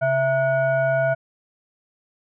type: tone with frequency modulation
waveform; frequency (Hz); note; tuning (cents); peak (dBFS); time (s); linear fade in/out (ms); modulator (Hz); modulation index
sine; 661; E5; +5; -17; 0.01-1.15; 20; 796; 0.77
effects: none